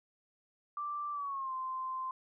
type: tone with pitch glide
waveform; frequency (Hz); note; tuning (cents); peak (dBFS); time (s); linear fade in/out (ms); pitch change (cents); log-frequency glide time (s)
sine; 1174.7 to 1040.5; D6 to C6; 0 to -10; -35; 0.77-2.11; 2; -210; 1.12-1.53
effects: none